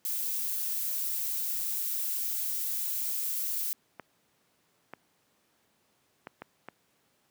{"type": "noise", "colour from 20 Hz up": "violet", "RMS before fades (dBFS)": -32, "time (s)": [0.05, 3.73], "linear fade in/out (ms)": 0}
{"type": "clicks", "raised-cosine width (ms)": 0.5, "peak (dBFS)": -25, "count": 5, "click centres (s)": [3.997, 4.936, 6.271, 6.42, 6.686]}
{"effects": ["pink hiss -70 dBFS RMS until 7.3 s", "high-pass 150 Hz 12 dB/octave"]}